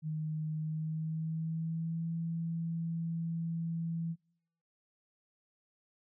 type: tone with pitch glide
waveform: sine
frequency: 155.56 to 165.76 Hz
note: D#3 to E3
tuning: 0 to +10 cents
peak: -33 dBFS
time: 0.02-4.16 s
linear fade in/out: 50 ms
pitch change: +110 cents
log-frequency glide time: 0.57-2.11 s
effects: noise-tail reverb RT60 0.7 s tail -25 dB re dry